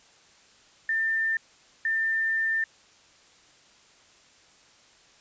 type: tone bursts at uneven times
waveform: sine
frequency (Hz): 1794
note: A6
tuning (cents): +33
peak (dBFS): -23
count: 2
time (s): 0.89-1.37 / 1.85-2.64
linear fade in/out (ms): 2
effects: white hiss -57 dBFS RMS until 5.2 s + resampled to 16000 Hz